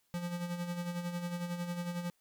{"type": "tone with tremolo", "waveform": "square", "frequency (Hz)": 174.61, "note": "F3", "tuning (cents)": 0, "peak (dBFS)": -34, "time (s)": [0.14, 2.1], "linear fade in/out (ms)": 0, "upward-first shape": "sine", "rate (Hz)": 11, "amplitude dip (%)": 55, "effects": ["white hiss -75 dBFS RMS until 2.2 s"]}